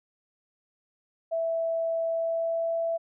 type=tone with pitch glide; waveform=sine; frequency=659.3 to 664.3 Hz; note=E5 to E5; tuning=0 to +13 cents; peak=-25 dBFS; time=1.31-2.98 s; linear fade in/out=20 ms; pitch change=+13 cents; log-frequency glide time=2.07-2.75 s; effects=none